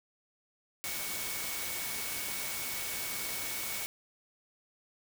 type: tone in noise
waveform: sine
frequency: 2230 Hz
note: C#7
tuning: 10 cents sharp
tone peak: -44 dBFS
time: 0.84-3.86 s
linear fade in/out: 0 ms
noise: white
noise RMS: -37 dBFS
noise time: 0.84-3.86 s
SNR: -10 dB
effects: none